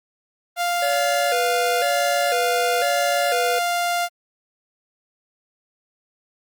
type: tone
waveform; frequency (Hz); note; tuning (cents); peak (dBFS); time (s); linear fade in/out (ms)
sawtooth; 698.5; F5; 0; -16; 0.56-4.09; 50
type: tone with vibrato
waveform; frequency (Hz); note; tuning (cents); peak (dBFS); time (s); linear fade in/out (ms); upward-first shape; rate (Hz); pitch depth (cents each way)
square; 530; C5; +22; -23; 0.82-3.59; 5; square; 1; 130
effects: Opus 32 kbps